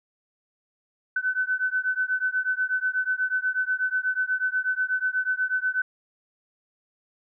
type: beating tone pair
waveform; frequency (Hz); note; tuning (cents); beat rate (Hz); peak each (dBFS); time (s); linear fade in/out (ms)
sine; 1508 / 1516.2; F#6 / F#6; +32 / +42; 8.2; -26; 1.16-5.82; 5
effects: none